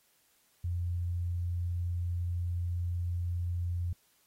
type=tone; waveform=sine; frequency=87.31 Hz; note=F2; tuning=in tune; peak=-30 dBFS; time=0.64-3.93 s; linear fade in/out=5 ms; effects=white hiss -69 dBFS RMS until 4.26 s + AAC 48 kbps